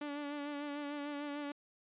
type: tone with vibrato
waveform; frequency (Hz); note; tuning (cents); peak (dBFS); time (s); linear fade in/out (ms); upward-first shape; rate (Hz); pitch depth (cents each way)
sawtooth; 290; D4; -22; -35; 0.01-1.52; 5; sine; 6.7; 33
effects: resampled to 8000 Hz